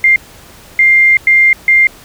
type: tone bursts at uneven times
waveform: sine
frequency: 2100 Hz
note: C7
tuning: 6 cents sharp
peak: -4 dBFS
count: 4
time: 0.04-0.16 / 0.79-1.17 / 1.27-1.53 / 1.68-1.87 s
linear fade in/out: 2 ms
effects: pink hiss -38 dBFS RMS until 2.04 s